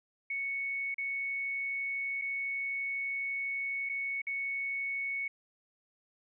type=tone with dropouts; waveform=sine; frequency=2217 Hz; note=C#7; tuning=in tune; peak=-32 dBFS; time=0.3-5.28 s; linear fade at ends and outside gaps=5 ms; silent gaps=0.944-0.981 / 2.215-2.219 / 3.891-3.895 / 4.218-4.268 s; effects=none